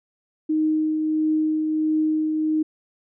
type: tone with tremolo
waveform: sine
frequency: 311.1 Hz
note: D#4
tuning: in tune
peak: -17 dBFS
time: 0.49-2.63 s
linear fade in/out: 10 ms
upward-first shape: triangle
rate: 1.5 Hz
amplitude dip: 35%
effects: none